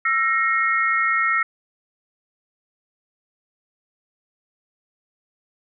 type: tone cluster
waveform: sine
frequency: 1332 / 1873 / 2162 Hz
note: E6 / A#6 / C#7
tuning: +18 / +8 / -44 cents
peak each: -21 / -21 / -23 dBFS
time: 0.05-1.43 s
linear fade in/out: 5 ms
effects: none